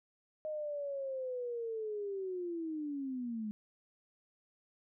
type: linear sweep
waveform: sine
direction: down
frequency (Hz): 622 to 207.7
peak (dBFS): -36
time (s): 0.45-3.51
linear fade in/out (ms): 0
effects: none